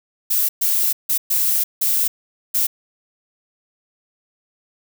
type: noise bursts at uneven times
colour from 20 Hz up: violet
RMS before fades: -18 dBFS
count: 6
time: 0.3-0.49 / 0.61-0.93 / 1.09-1.18 / 1.3-1.64 / 1.81-2.08 / 2.54-2.67 s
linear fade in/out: 10 ms
effects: none